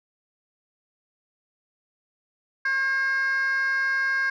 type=tone with frequency modulation; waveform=sine; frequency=1610 Hz; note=G6; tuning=46 cents sharp; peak=-19 dBFS; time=2.65-4.3 s; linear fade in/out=5 ms; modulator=532 Hz; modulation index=0.45; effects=tanh soft clip ceiling -20 dBFS